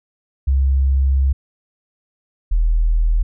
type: tone pair in turn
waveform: sine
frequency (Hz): 67.3 / 40.02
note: C2 / D#1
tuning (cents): +49 / +50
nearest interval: major sixth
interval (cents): 899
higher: first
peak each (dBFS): -12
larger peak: neither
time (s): 0.47-1.33 / 2.51-3.23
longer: first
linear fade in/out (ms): 10
effects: none